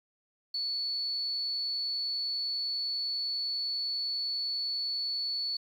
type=tone; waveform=sine; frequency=4435 Hz; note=C#8; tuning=in tune; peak=-30 dBFS; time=0.54-5.57 s; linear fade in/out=5 ms; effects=10-bit